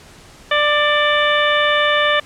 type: harmonic tone with a mistuned harmonic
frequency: 592 Hz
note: D5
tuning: 14 cents sharp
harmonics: 1 / 2 / 3 / 4 / 5 / 6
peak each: -18 / -19 / -18 / -23 / -23 / -23 dBFS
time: 0.51-2.2 s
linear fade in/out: 5 ms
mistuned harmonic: 4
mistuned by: -30 cents
effects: pink hiss -43 dBFS RMS until 2.25 s + low-pass 9000 Hz 12 dB/octave